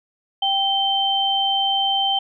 sine tone pair together, 784 / 3110 Hz, G5 / G7, 0 / -14 cents, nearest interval 2 octaves, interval 2386 cents, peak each -21 / -19 dBFS, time 0.42-2.19 s, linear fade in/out 5 ms, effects none

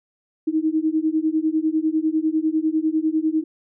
sine beating tone pair, 310 / 320 Hz, D#4 / D#4, -6 / +49 cents, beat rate 10 Hz, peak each -21 dBFS, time 0.47-3.44 s, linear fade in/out 10 ms, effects none

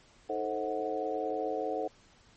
harmonic tone with a mistuned harmonic, 105.4 Hz, G#2, 26 cents sharp, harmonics 3 / 4 / 5 / 6 / 7, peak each -39 / -35 / -36 / -41 / -36 dBFS, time 0.29-1.88 s, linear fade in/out 10 ms, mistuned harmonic 4, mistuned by +76 cents, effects pink hiss -61 dBFS RMS until 2.36 s + MP3 32 kbps

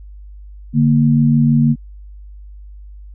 sine tone pair together, 146.83 / 233.1 Hz, D3 / A#3, 0 / 0 cents, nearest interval minor sixth, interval 800 cents, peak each -12 dBFS, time 0.73-1.76 s, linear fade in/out 50 ms, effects added 50 Hz sine -33 dBFS peak until 3.14 s

